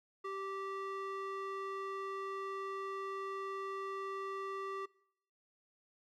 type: tone with band-pass filter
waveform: square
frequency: 389.4 Hz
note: G4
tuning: 12 cents flat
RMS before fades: -41 dBFS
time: 0.24-4.86 s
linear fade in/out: 10 ms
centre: 1000 Hz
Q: 1.5
effects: noise-tail reverb RT60 0.7 s tail -22 dB re dry + MP3 96 kbps